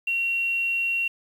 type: tone with quantisation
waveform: sine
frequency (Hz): 2740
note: F7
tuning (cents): -34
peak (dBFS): -22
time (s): 0.07-1.08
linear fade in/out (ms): 5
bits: 8
effects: none